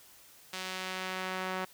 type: tone with band-pass filter sweep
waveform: sawtooth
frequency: 186.4 Hz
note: F#3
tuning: 13 cents sharp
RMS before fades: -37 dBFS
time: 0.53-1.65 s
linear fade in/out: 5 ms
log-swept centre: 3900 to 1300 Hz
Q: 0.74
effects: white hiss -57 dBFS RMS until 1.73 s